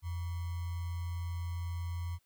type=tone with sample-and-hold; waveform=sine; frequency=86.1 Hz; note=F2; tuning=24 cents flat; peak=-34 dBFS; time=0.02-2.19 s; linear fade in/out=50 ms; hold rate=1050 Hz; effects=white hiss -75 dBFS RMS until 2.25 s